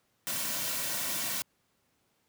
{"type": "noise with comb filter", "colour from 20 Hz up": "white", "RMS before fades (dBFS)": -33, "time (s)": [0.27, 1.42], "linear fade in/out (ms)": 0, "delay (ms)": 2.4, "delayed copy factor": -0.5, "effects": ["pink hiss -73 dBFS RMS until 2.28 s", "high-pass 80 Hz 12 dB/octave"]}